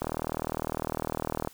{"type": "click train", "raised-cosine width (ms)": 1, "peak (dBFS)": -15, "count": 59, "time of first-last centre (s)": [0.02, 1.474], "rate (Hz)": 39.9, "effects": ["white hiss -55 dBFS RMS until 1.53 s"]}